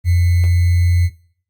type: tone with sample-and-hold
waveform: sine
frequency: 87.31 Hz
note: F2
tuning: in tune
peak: -10 dBFS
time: 0.04-1.1 s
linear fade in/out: 50 ms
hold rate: 2100 Hz
effects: noise-tail reverb RT60 0.5 s tail -17 dB re dry + Opus 32 kbps